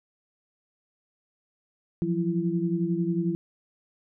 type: tone cluster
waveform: sine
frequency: 169.2 / 180.3 / 335.4 Hz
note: E3 / F#3 / E4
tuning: +45 / -45 / +30 cents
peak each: -28 dBFS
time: 2.02-3.35 s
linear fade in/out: 0 ms
effects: none